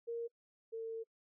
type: tone pair in turn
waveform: sine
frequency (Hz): 466.2 / 451.6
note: A#4 / A4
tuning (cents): 0 / +45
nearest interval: minor second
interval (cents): 55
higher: first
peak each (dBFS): -37 / -39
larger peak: first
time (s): 0.07-0.28 / 0.72-1.04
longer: second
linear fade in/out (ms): 20
effects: noise-tail reverb RT60 0.1 s tail -26 dB re dry